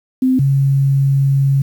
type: tone pair in turn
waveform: sine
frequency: 258.5 / 137.37 Hz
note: C4 / C#3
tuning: -21 / -15 cents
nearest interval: major seventh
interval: 1094 cents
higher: first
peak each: -10 dBFS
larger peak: neither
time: 0.22-0.39 / 0.39-1.62 s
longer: second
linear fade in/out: 5 ms
effects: 7-bit